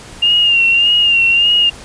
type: tone with vibrato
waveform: sine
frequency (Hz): 2800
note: F7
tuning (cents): +4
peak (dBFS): -8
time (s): 0.22-1.7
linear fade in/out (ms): 10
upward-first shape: sine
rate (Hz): 1.7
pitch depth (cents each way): 50
effects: pink hiss -35 dBFS RMS until 1.84 s + resampled to 22050 Hz